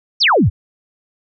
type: exponential sweep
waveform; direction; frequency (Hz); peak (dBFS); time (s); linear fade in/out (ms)
sine; down; 6020 to 70.9; -9; 0.2-0.5; 20
effects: none